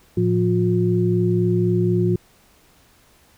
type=tone cluster; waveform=sine; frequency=112.5 / 176.5 / 357.7 Hz; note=A2 / F3 / F4; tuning=+39 / +19 / +41 cents; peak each=-20 dBFS; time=0.17-2.16 s; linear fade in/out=5 ms; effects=pink hiss -55 dBFS RMS until 3.37 s